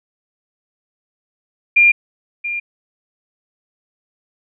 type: tone with echo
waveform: sine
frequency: 2400 Hz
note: D7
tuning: 37 cents sharp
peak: -7 dBFS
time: 1.76-1.92 s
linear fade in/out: 10 ms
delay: 680 ms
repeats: 1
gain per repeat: -13 dB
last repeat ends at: 2.6 s
effects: none